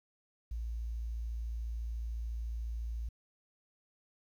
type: tone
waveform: sine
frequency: 57 Hz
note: A#1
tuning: 38 cents flat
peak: -35 dBFS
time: 0.51-3.09 s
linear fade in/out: 5 ms
effects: 11-bit